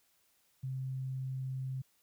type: tone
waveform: sine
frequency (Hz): 131.4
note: C3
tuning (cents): +8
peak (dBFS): -35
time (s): 0.63-1.82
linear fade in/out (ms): 10
effects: white hiss -72 dBFS RMS until 2.02 s